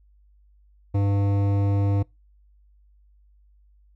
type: tone with hard clipping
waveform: sine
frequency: 100 Hz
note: G2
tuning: 35 cents sharp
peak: -21 dBFS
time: 0.94-2.03 s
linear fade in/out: 10 ms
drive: 14 dB
effects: noise-tail reverb RT60 0.2 s tail -23 dB re dry + added 50 Hz sine -54 dBFS peak until 3.95 s